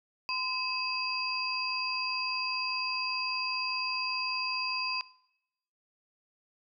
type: tone cluster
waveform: sine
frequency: 1022 / 2573 / 4788 Hz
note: C6 / E7 / D8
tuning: -41 / -43 / +33 cents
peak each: -35 / -34 / -34 dBFS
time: 0.29-5.01 s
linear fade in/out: 0 ms
effects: noise-tail reverb RT60 0.8 s tail -21 dB re dry